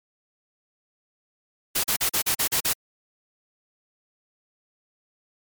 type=noise bursts; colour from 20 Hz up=white; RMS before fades=-23 dBFS; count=8; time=1.75-2.734 s; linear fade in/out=10 ms; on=88 ms; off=40 ms; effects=MP3 96 kbps